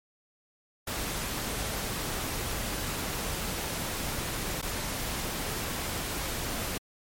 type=noise with dropouts; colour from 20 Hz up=pink; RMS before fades=-33 dBFS; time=0.87-6.78 s; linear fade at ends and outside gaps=5 ms; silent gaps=4.616-4.625 s; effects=MP3 64 kbps